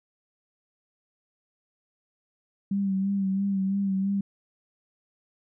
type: tone with vibrato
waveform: sine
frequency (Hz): 195.2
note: G3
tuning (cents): -7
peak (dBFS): -23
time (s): 2.71-4.21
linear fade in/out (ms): 5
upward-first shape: sine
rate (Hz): 3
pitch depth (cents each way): 38
effects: none